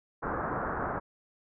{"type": "low-pass noise", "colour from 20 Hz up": "white", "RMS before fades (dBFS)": -33, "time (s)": [0.22, 1], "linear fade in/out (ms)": 20, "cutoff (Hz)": 1500, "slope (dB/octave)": 48, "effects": []}